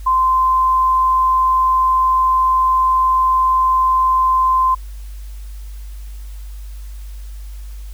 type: tone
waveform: sine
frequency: 1037 Hz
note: C6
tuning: 16 cents flat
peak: -11 dBFS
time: 0.06-4.75 s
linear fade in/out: 10 ms
effects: added 50 Hz sine -28 dBFS peak until 7.93 s + white hiss -48 dBFS RMS until 7.93 s